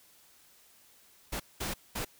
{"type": "noise bursts at uneven times", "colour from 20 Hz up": "pink", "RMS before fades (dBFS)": -35, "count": 3, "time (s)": [[1.32, 1.4], [1.6, 1.74], [1.95, 2.05]], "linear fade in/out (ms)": 10, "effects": ["white hiss -61 dBFS RMS until 2.19 s"]}